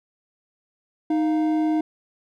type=tone pair together; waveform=triangle; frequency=311.1 / 698.4 Hz; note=D#4 / F5; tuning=0 / 0 cents; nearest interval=octave + major second; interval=1400 cents; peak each=-17 / -28 dBFS; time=1.1-1.81 s; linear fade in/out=5 ms; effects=none